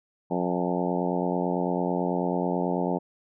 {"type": "harmonic tone with a mistuned harmonic", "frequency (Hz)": 89.1, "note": "F2", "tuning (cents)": 35, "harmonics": [2, 3, 4, 5, 6, 7, 8, 9, 10], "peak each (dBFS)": [-29, -31, -32, -33, -34, -34, -35, -36, -36], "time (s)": [0.3, 2.99], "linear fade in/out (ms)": 20, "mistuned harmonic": 9, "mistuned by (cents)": 44, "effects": []}